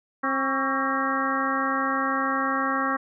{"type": "harmonic tone with a mistuned harmonic", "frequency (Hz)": 267.4, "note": "C4", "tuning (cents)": 38, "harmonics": [1, 2, 3, 4, 5, 6, 7], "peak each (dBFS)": [-29, -33, -33, -27, -29, -32, -32], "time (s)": [0.23, 2.97], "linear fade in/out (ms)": 10, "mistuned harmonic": 4, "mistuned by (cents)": 76, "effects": []}